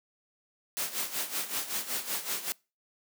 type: noise with tremolo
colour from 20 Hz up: white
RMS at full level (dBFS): -31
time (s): 0.77-2.52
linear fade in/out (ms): 0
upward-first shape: sine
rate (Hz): 5.3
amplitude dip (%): 75
effects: noise-tail reverb RT60 0.3 s tail -25 dB re dry + high-pass 200 Hz 12 dB/octave